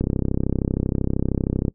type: click train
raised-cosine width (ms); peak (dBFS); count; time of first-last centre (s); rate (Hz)
3; -8; 56; 0.01-1.682; 32.9
effects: noise-tail reverb RT60 0.1 s tail -21 dB re dry